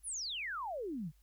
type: exponential sweep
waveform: sine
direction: down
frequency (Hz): 11370 to 138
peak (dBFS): -37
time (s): 0.03-1.12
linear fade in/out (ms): 50
effects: added 50 Hz sine -63 dBFS peak until 1.22 s + white hiss -75 dBFS RMS until 1.22 s